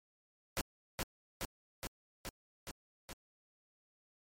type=noise with echo; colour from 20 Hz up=pink; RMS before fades=-35 dBFS; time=0.57-0.61 s; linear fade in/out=0 ms; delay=420 ms; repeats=6; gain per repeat=-2 dB; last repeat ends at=3.13 s; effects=MP3 64 kbps